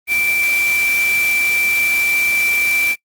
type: tone in noise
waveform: sine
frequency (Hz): 2341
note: D7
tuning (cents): -6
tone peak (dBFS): -14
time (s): 0.07-2.96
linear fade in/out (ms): 50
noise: white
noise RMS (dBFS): -26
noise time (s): 0.07-2.96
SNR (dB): +9
effects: noise-tail reverb RT60 0.1 s tail -24 dB re dry + Opus 24 kbps